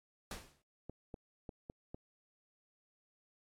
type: noise with exponential decay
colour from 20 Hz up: pink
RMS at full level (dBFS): -41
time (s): 0.31-0.62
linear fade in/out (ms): 2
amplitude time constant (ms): 67
type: clicks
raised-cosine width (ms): 2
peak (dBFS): -32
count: 5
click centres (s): 0.896 / 1.142 / 1.492 / 1.699 / 1.945
effects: low-pass 11000 Hz 12 dB/octave + AAC 64 kbps